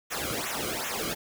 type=noise with flanger; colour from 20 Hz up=pink; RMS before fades=-32 dBFS; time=0.1-1.15 s; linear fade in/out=20 ms; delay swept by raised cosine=0.21 to 1.14 ms; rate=2.6 Hz; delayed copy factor=-0.95; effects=none